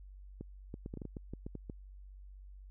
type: clicks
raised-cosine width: 3 ms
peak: -29 dBFS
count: 12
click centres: 0.41 / 0.741 / 0.861 / 0.939 / 0.973 / 1.018 / 1.053 / 1.168 / 1.336 / 1.465 / 1.553 / 1.698 s
effects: added 48 Hz sine -49 dBFS peak until 2.7 s